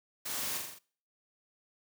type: noise with echo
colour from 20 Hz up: white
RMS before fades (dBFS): -38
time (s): 0.25-0.58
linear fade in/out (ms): 10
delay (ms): 42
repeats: 5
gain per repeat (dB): -3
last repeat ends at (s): 0.79
effects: noise-tail reverb RT60 0.5 s tail -24 dB re dry + high-pass 80 Hz 12 dB/octave